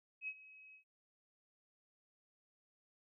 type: tone with ADSR envelope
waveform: sine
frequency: 2552 Hz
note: D#7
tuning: 43 cents sharp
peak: -38 dBFS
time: 0.21-0.84 s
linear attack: 68 ms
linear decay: 55 ms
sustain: -18 dB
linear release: 99 ms
effects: none